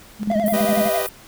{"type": "tone with tremolo", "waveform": "sine", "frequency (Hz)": 210, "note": "G#3", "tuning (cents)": 19, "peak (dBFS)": -17, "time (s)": [0.19, 0.9], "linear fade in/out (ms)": 50, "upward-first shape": "square", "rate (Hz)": 12, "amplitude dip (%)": 70}
{"type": "tone with vibrato", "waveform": "triangle", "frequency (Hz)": 657, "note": "E5", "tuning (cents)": -6, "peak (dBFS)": -17, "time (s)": [0.3, 1.02], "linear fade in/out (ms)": 2, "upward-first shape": "triangle", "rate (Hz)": 11, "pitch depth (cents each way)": 120}
{"type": "high-pass noise", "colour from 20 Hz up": "white", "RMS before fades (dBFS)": -30, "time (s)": [0.46, 1.09], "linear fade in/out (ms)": 2, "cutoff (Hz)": 9200, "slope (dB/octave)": 48}
{"type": "chord", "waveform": "sawtooth", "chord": "G augmented", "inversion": "none", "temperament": "equal", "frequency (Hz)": [392, 493.9, 622.3], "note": ["G4", "B4", "D#5"], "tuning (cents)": [0, 0, 0], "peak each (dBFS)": -24, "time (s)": [0.53, 1.07], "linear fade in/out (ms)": 10}
{"effects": ["pink hiss -45 dBFS RMS until 1.27 s"]}